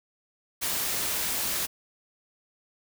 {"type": "noise", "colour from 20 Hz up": "white", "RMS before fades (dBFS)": -29, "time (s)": [0.61, 1.67], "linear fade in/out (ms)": 20, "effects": []}